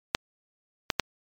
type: clicks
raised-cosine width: 0.2 ms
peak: -4 dBFS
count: 3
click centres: 0.149 / 0.902 / 0.997 s
effects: MP3 96 kbps